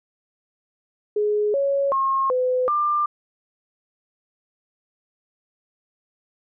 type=tone with pitch steps; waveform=sine; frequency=418.9 / 556 / 1077 / 506 / 1192 Hz; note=G#4 / C#5 / C6 / B4 / D6; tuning=+15 / +5 / +50 / +42 / +25 cents; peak=-18 dBFS; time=1.16-3.06 s; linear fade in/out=5 ms; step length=380 ms; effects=none